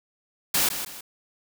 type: noise with echo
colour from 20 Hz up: white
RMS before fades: -22 dBFS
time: 0.54-0.69 s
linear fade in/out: 5 ms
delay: 160 ms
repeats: 2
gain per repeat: -9 dB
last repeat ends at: 1.01 s
effects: none